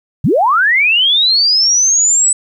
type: linear sweep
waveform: sine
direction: up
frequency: 95.9 to 8010 Hz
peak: -8 dBFS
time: 0.24-2.33 s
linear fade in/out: 5 ms
effects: 8-bit